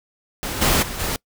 pink noise with level steps, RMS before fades -27 / -17 / -30 / -24 dBFS, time 0.43-1.16 s, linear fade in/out 0 ms, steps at 0.61 / 0.82 / 0.99 s, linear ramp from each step 10 ms, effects noise-tail reverb RT60 0.1 s tail -25 dB re dry

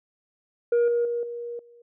sine tone with level steps, 474.6 Hz, A#4, 31 cents sharp, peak -15 / -19 / -24 / -31 / -49 dBFS, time 0.72-1.82 s, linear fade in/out 5 ms, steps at 0.88 / 1.05 / 1.23 / 1.59 s, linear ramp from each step 2 ms, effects tanh soft clip ceiling -17 dBFS

